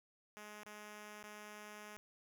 5% pulse tone with dropouts, 210 Hz, G#3, 19 cents sharp, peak -39 dBFS, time 0.37-1.97 s, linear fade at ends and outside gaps 0 ms, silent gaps 0.633-0.661 / 1.228-1.237 s, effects none

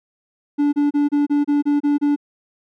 triangle tone bursts, 290 Hz, D4, 22 cents flat, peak -12 dBFS, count 9, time 0.58-2.162 s, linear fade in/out 20 ms, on 150 ms, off 29 ms, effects none

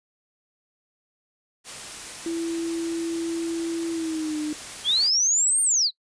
white noise, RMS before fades -37 dBFS, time 1.64-5.11 s, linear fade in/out 50 ms
sine tone with pitch glide, 332.6 to 303.2 Hz, E4 to D#4, +16 to -45 cents, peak -25 dBFS, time 2.26-4.53 s, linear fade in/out 2 ms, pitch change -161 cents, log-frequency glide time 3.91-4.39 s
sine linear two-way sweep, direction up then down, 3138 to 8930 to 3775 Hz, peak -18 dBFS, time 4.84-5.91 s, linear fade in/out 50 ms, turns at 5.62 s
effects noise-tail reverb RT60 0.1 s tail -24 dB re dry + resampled to 22050 Hz

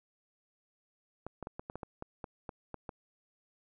clicks, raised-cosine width 1 ms, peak -26 dBFS, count 12, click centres 1.266 / 1.427 / 1.471 / 1.595 / 1.699 / 1.756 / 1.832 / 2.024 / 2.242 / 2.492 / 2.743 / 2.892 s, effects none

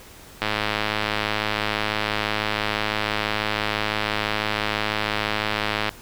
click train, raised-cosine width 0.3 ms, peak -6 dBFS, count 581, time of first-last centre 0.42-5.892 s, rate 106 Hz, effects pink hiss -45 dBFS RMS until 6.01 s

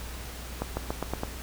accelerating click train, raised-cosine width 1 ms, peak -15 dBFS, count 6, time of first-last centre 0.62-1.234 s, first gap 150 ms, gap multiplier 0.9, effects added 60 Hz sine -39 dBFS peak until 1.42 s + pink hiss -42 dBFS RMS until 1.42 s

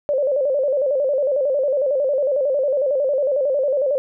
sine tone with vibrato, 552 Hz, C#5, 7 cents flat, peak -16 dBFS, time 0.09-3.98 s, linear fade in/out 0 ms, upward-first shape square, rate 11 Hz, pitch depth 96 cents each way, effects none

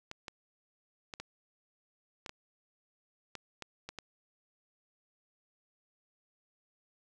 clicks, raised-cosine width 0.2 ms, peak -24 dBFS, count 10, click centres 0.114 / 0.282 / 1.138 / 1.2 / 2.262 / 2.294 / 3.353 / 3.623 / 3.89 / 3.987 s, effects none

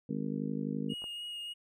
harmonic tone, 51.7 Hz, G#1, 7 cents flat, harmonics 3 / 4 / 5 / 6 / 7 / 8 / 9, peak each -39 / -36 / -37 / -46 / -50 / -49 / -45 dBFS, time 0.09-0.94 s, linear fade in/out 5 ms
triangle tone with vibrato, 2869 Hz, F7, 46 cents sharp, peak -37 dBFS, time 0.89-1.54 s, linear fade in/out 20 ms, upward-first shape triangle, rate 3.4 Hz, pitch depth 16 cents each way
clicks, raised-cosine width 1 ms, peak -41 / -33 dBFS, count 2, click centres 1.021 / 1.041 s
effects none

